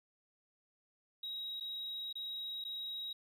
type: tone with dropouts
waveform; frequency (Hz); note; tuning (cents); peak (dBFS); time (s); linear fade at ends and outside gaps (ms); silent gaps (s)
triangle; 3818; A#7; +41; -37; 1.23-3.13; 5; 1.6-1.607 / 2.128-2.154 / 2.641-2.649
effects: tanh soft clip ceiling -35 dBFS